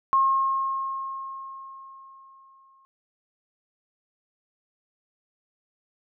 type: tone with exponential decay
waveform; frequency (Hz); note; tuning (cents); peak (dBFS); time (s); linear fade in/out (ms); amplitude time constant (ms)
sine; 1076; C6; +48; -16; 0.13-2.85; 0; 590
effects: none